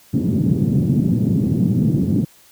white band-pass noise, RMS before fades -17 dBFS, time 0.13-2.25 s, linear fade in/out 10 ms, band 110 to 240 Hz, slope 24 dB/octave, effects white hiss -50 dBFS RMS until 2.51 s

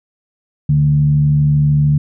sine tone with frequency modulation, 146.83 Hz, D3, in tune, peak -9 dBFS, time 0.69-1.98 s, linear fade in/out 5 ms, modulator 73 Hz, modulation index 0.36, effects none

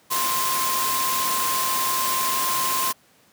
sine tone in noise, 1049 Hz, C6, 4 cents sharp, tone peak -24 dBFS, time 0.1-2.93 s, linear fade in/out 20 ms, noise white, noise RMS -25 dBFS, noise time 0.1-2.93 s, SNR -2 dB, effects pink hiss -57 dBFS RMS until 3.32 s + high-pass 150 Hz 12 dB/octave

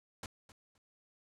pink noise with echo, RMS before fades -43 dBFS, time 0.23-0.26 s, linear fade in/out 2 ms, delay 260 ms, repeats 2, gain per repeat -15 dB, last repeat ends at 0.78 s, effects low-pass 9000 Hz 12 dB/octave

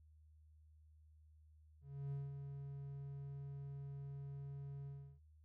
triangle tone with ADSR envelope, 139.7 Hz, C#3, 14 cents sharp, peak -38 dBFS, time 1.81-5.2 s, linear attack 310 ms, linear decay 190 ms, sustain -6 dB, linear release 330 ms, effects added 77 Hz sine -63 dBFS peak until 5.44 s

